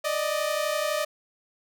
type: tone pair together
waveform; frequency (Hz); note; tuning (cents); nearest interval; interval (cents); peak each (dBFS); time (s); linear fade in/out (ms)
sawtooth; 590.4 / 622.3; D5 / D#5; +9 / 0; minor second; 91; -24; 0.04-1.05; 10
effects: none